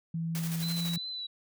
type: tone with pitch glide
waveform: sine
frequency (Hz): 164.81 to 169.25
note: E3 to E3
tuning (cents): 0 to +46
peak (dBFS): -30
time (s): 0.14-0.98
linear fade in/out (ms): 5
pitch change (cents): +46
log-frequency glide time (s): 0.62-0.75
type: noise with tremolo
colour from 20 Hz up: white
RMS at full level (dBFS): -39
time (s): 0.35-0.96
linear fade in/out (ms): 0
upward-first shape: square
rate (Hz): 12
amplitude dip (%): 45
type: tone with vibrato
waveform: sine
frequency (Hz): 3980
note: B7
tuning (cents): +13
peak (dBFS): -35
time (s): 0.62-1.27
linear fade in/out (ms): 10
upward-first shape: triangle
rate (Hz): 2.7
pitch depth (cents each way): 41
effects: none